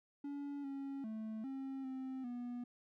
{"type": "tone with pitch steps", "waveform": "triangle", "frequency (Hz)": [284.3, 275.1, 219, 268.5, 262.1, 243.3], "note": ["C#4", "C#4", "A3", "C4", "C4", "B3"], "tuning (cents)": [44, -13, -8, 45, 3, -26], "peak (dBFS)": -39, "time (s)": [0.24, 2.64], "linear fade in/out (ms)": 5, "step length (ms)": 400, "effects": []}